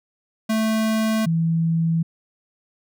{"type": "tone pair in turn", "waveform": ["square", "sine"], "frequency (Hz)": [220, 164.49], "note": ["A3", "E3"], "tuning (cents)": [0, -3], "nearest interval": "perfect fourth", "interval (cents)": 503, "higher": "first", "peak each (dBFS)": [-19, -17], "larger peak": "second", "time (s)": [[0.49, 1.26], [1.26, 2.03]], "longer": "neither", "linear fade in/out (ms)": 10, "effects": []}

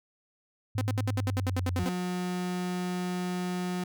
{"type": "tone with pitch glide", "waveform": "sine", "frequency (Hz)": [103.83, 90.91], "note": ["G#2", "F#2"], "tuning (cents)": [0, -30], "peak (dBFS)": -28, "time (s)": [0.75, 1.84], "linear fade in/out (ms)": 5, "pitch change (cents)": -230, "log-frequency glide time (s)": [1.04, 1.7]}
{"type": "tone bursts", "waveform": "sawtooth", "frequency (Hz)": 256.9, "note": "C4", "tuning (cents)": -32, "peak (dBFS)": -25, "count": 12, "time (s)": [0.78, 1.889], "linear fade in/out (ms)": 0, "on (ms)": 31, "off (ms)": 67}
{"type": "tone", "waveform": "35% pulse", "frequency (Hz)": 180, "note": "F#3", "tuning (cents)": -47, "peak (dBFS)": -28, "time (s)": [1.79, 3.84], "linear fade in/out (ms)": 5}
{"effects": []}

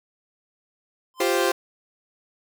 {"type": "tone with exponential growth", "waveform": "square", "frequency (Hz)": 1035, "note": "C6", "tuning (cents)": -19, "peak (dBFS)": -25, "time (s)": [1.14, 1.22], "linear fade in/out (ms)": 0, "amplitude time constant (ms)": 17}
{"type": "chord", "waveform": "sawtooth", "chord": "F suspended second", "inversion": "none", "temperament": "equal", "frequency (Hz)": [349.2, 392, 523.3], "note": ["F4", "G4", "C5"], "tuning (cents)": [0, 0, 0], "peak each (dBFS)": -20, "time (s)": [1.2, 1.52], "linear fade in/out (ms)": 5}
{"effects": []}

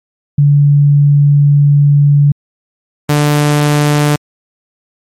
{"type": "tone pair in turn", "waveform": ["sine", "sawtooth"], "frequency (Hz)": [144, 147.62], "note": ["D3", "D3"], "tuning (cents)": [-34, 9], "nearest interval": "unison", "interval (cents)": 43, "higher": "second", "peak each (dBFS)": -4, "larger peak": "neither", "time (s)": [[0.38, 2.32], [3.09, 4.16]], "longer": "first", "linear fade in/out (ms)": 5, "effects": ["MP3 64 kbps"]}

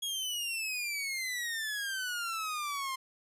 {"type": "exponential sweep", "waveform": "sawtooth", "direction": "down", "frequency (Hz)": [3322, 1046.5], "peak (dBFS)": -30, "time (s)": [0.02, 2.96], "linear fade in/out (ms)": 10, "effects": ["resampled to 32000 Hz"]}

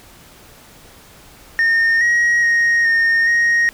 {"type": "tone with pitch steps", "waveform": "sine", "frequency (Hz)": [1829, 1894, 1869, 1835, 1871], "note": ["A#6", "A#6", "A#6", "A#6", "A#6"], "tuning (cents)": [-33, 27, 4, -28, 6], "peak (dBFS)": -9, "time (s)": [1.59, 3.69], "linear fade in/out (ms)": 0, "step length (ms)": 420, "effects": ["tanh soft clip ceiling -11 dBFS", "pink hiss -44 dBFS RMS until 3.73 s"]}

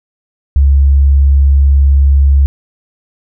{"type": "tone", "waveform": "sine", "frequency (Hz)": 69.3, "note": "C#2", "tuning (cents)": 0, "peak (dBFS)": -4, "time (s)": [0.56, 2.46], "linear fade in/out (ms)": 0, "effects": []}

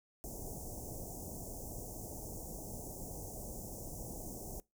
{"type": "band-stop noise", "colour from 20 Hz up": "pink", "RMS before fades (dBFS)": -45, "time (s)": [0.24, 4.6], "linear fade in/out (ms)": 0, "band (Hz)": [800, 6000], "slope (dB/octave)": 48, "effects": ["noise-tail reverb RT60 0.2 s tail -22 dB re dry"]}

